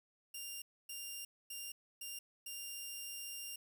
10% pulse tone bursts at uneven times, 2794 Hz, F7, in tune, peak -35 dBFS, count 5, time 0.34-0.62 / 0.89-1.25 / 1.5-1.72 / 2.01-2.19 / 2.46-3.56 s, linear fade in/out 5 ms, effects 11-bit

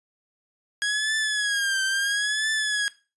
sawtooth tone with vibrato, 1654 Hz, G#6, 8 cents flat, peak -19 dBFS, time 0.82-2.88 s, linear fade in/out 0 ms, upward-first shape triangle, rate 0.74 Hz, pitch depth 110 cents each way, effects noise-tail reverb RT60 0.3 s tail -17 dB re dry + resampled to 24000 Hz

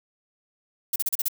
violet noise bursts, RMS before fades -24 dBFS, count 6, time 0.93-1.284 s, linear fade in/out 5 ms, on 29 ms, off 36 ms, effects none

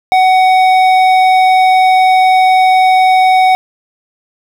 sine tone with hard clipping, 748 Hz, F#5, 19 cents sharp, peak -7 dBFS, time 0.12-3.55 s, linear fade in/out 0 ms, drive 10 dB, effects none

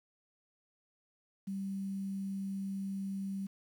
sine tone with quantisation, 194.9 Hz, G3, 10 cents flat, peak -35 dBFS, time 1.47-3.47 s, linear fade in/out 10 ms, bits 10, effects none

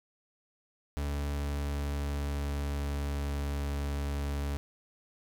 40% pulse tone with pitch glide, 71.7 to 71.08 Hz, D2 to C#2, -41 to +44 cents, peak -30 dBFS, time 0.97-4.57 s, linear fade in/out 0 ms, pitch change -15 cents, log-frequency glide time 1.18-3.35 s, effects none

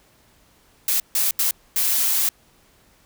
blue noise bursts at uneven times, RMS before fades -20 dBFS, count 4, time 0.88-1 / 1.15-1.31 / 1.39-1.51 / 1.76-2.29 s, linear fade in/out 2 ms, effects pink hiss -57 dBFS RMS until 3.05 s

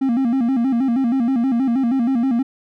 triangle tone with vibrato, 250.3 Hz, B3, 23 cents sharp, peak -13 dBFS, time 0.01-2.43 s, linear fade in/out 10 ms, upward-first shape square, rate 6.3 Hz, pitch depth 120 cents each way, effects none

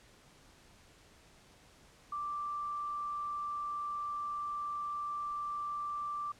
sine tone, 1174.7 Hz, D6, in tune, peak -35 dBFS, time 2.12-6.32 s, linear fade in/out 5 ms, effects pink hiss -61 dBFS RMS until 6.39 s + low-pass 9000 Hz 12 dB/octave

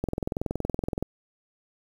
click train, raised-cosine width 2 ms, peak -14 dBFS, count 22, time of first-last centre 0.04-1.026 s, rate 21.3 Hz, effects 8-bit

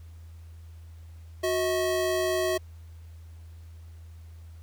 square tone pair together, 366.5 / 639 Hz, F#4 / D#5, -16 / +46 cents, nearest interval minor seventh, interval 962 cents, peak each -28 dBFS, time 1.43-2.58 s, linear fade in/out 10 ms, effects added 82 Hz sine -43 dBFS peak until 4.62 s + pink hiss -63 dBFS RMS until 4.62 s

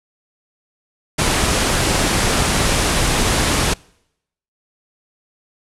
pink low-pass noise, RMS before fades -17 dBFS, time 1.18-3.74 s, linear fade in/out 10 ms, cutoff 11000 Hz, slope 48 dB/octave, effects noise-tail reverb RT60 0.8 s tail -26 dB re dry

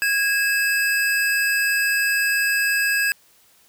square tone pair together, 1645 / 2611 Hz, G#6 / E7, -17 / -17 cents, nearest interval minor sixth, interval 800 cents, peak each -20 / -24 dBFS, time 0.02-3.12 s, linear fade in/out 0 ms, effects white hiss -56 dBFS RMS until 3.68 s

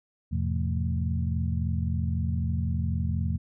sine tone cluster, 83.2 / 106.9 / 126.6 / 169.3 / 221.4 Hz, E2 / A2 / B2 / E3 / A3, +17 / -49 / +43 / +46 / +11 cents, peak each -27 / -36 / -32 / -33 / -35 dBFS, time 0.31-3.38 s, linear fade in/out 20 ms, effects none

